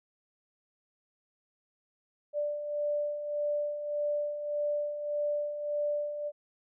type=beating tone pair; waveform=sine; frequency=587.3 / 589 Hz; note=D5 / D5; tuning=0 / +5 cents; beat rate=1.7 Hz; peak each=-38 / -30 dBFS; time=2.33-6.32 s; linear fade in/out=50 ms; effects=none